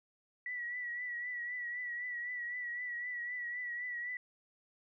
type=tone with vibrato; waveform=sine; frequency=1946 Hz; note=B6; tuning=26 cents flat; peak=-37 dBFS; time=0.46-4.17 s; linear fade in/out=2 ms; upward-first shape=triangle; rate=3.9 Hz; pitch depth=51 cents each way; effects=none